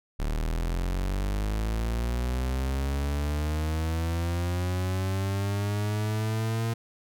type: linear sweep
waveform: 40% pulse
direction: up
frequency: 36.56 to 115 Hz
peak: -25 dBFS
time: 0.19-6.74 s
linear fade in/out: 10 ms
effects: none